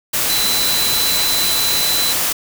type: tone in noise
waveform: sine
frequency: 4010 Hz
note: B7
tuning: 26 cents sharp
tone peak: -18 dBFS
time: 0.29-2.13 s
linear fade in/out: 10 ms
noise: white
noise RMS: -18 dBFS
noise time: 0.13-2.33 s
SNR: -3 dB
effects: none